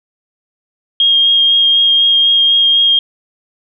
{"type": "tone with vibrato", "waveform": "sine", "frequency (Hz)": 3240, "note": "G#7", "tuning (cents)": -43, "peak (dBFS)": -7, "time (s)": [1, 2.99], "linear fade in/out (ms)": 2, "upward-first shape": "sine", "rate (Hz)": 4, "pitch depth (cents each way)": 11, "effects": []}